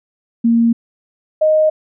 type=tone pair in turn; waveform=sine; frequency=231.8 / 621.3 Hz; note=A#3 / D#5; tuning=-10 / -3 cents; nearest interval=octave + perfect fourth; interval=1707 cents; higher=second; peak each=-9 dBFS; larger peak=neither; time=0.44-0.73 / 1.41-1.7 s; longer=neither; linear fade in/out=10 ms; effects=none